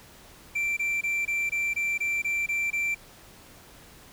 triangle tone bursts, 2349 Hz, D7, in tune, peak -23 dBFS, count 10, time 0.55-2.948 s, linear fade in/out 10 ms, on 220 ms, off 22 ms, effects pink hiss -51 dBFS RMS until 4.12 s

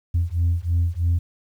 sine beating tone pair, 84 / 87.1 Hz, E2 / F2, +33 / -4 cents, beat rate 3.1 Hz, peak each -20 dBFS, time 0.14-1.19 s, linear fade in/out 10 ms, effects tanh soft clip ceiling -14 dBFS + 9-bit

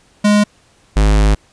square tone pair in turn, 207.7 / 51.92 Hz, G#3 / G#1, 0 / 0 cents, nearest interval 2 octaves, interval 2400 cents, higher first, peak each -9 / -9 dBFS, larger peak neither, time 0.24-0.44 / 0.96-1.35 s, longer second, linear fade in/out 10 ms, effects pink hiss -52 dBFS RMS until 1.52 s + resampled to 22050 Hz

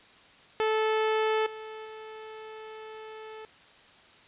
sawtooth tone with level steps, 436.5 Hz, A4, 14 cents flat, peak -20 / -35 / -37 dBFS, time 0.6-3.45 s, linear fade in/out 0 ms, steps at 1.46 / 1.85 s, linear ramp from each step 5 ms, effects white hiss -55 dBFS RMS until 4.27 s + resampled to 8000 Hz

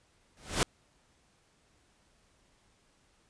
pink noise with exponential growth, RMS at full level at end -23 dBFS, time 0.37-0.63 s, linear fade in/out 1 ms, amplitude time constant 56 ms, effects pink hiss -68 dBFS RMS until 3.29 s + resampled to 22050 Hz

